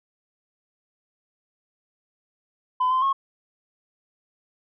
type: tone with pitch steps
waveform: sine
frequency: 1012 / 1035 / 1088 Hz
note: B5 / C6 / C#6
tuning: +42 / -19 / -33 cents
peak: -17 dBFS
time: 2.8-3.13 s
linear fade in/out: 10 ms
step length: 110 ms
effects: tanh soft clip ceiling -16 dBFS